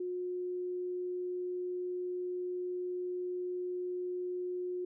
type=tone; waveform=sine; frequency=360.6 Hz; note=F#4; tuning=45 cents flat; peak=-34 dBFS; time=0-4.85 s; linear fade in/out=5 ms; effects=none